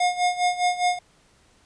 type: tone with tremolo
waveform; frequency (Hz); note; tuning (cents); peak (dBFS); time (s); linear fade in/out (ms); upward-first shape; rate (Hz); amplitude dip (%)
square; 717; F5; +45; -18; 0-0.99; 5; sine; 4.9; 80
effects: pink hiss -59 dBFS RMS until 1.65 s + resampled to 22050 Hz